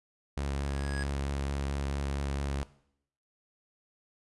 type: tone with vibrato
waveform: sawtooth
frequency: 69.7 Hz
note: C#2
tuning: 10 cents sharp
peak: -27 dBFS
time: 0.37-2.63 s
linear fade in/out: 0 ms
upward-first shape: sine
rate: 4.5 Hz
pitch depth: 16 cents each way
type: tone with exponential growth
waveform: square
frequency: 1661.2 Hz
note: G#6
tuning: in tune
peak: -35 dBFS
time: 0.43-1.03 s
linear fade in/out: 0 ms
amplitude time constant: 130 ms
effects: noise-tail reverb RT60 0.7 s tail -18 dB re dry + resampled to 24000 Hz